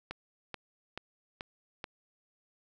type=click train; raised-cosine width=0.3 ms; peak=-22 dBFS; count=5; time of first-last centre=0.11-1.842 s; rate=2.31 Hz; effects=none